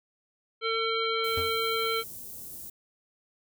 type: harmonic tone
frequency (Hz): 450.8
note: A4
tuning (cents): +42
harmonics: 1 / 3 / 5 / 7 / 9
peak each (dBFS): -30 / -31 / -34 / -34 / -36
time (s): 0.61-2.04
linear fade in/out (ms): 50
type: band-stop noise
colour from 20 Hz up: white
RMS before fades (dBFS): -42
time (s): 1.24-2.7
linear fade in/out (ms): 5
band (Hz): 350 to 10000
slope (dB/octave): 12
type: tone with exponential decay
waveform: square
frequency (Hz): 86.8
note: F2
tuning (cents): -10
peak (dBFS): -31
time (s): 1.37-1.62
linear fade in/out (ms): 5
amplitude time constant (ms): 53
effects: none